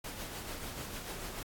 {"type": "noise with tremolo", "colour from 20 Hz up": "pink", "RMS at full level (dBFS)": -41, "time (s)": [0.04, 1.43], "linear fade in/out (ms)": 5, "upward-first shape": "sine", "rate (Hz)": 6.8, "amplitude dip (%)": 40, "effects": ["AAC 64 kbps"]}